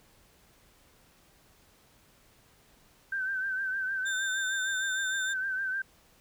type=tone with vibrato; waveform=sine; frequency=1550 Hz; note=G6; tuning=20 cents flat; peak=-29 dBFS; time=3.12-5.82 s; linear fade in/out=5 ms; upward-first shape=triangle; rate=6.5 Hz; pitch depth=59 cents each way
type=tone; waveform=25% pulse; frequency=3600 Hz; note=A7; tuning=39 cents sharp; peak=-31 dBFS; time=4.05-5.34 s; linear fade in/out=20 ms
effects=pink hiss -62 dBFS RMS until 6.2 s